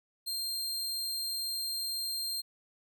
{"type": "tone", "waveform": "sawtooth", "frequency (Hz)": 4186, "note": "C8", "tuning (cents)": 0, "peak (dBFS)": -30, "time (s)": [0.26, 2.42], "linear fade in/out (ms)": 20, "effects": []}